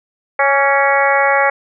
harmonic tone with a mistuned harmonic, 277.2 Hz, C#4, in tune, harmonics 2 / 3 / 4 / 5 / 6 / 7 / 8, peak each -16 / -16 / -20 / -20 / -20 / -18 / -20 dBFS, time 0.39-1.5 s, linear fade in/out 5 ms, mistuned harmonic 4, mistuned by +33 cents, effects none

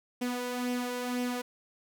sawtooth tone with flanger, 246.9 Hz, B3, in tune, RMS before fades -33 dBFS, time 0.21-1.42 s, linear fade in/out 10 ms, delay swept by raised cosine 0.35 to 2.15 ms, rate 2 Hz, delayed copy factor +0.5, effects none

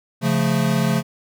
square chord, Db augmented, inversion none, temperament equal, 138.59 / 174.61 / 220 Hz, Db3 / F3 / A3, 0 / 0 / 0 cents, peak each -22 dBFS, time 0.21-1.03 s, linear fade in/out 50 ms, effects none

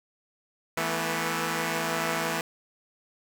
5% pulse chord, E suspended fourth, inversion none, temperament equal with one note detuned, 164.81 / 220 / 244.2 Hz, E3 / A3 / B3, 0 / 0 / -19 cents, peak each -18 / -21 / -22 dBFS, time 0.77-2.41 s, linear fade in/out 2 ms, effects none

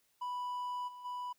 triangle tone with level steps, 987.8 Hz, B5, in tune, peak -34 / -45 / -36 dBFS, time 0.21-1.33 s, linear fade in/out 10 ms, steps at 0.87 / 1.04 s, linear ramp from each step 20 ms, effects white hiss -74 dBFS RMS until 1.38 s

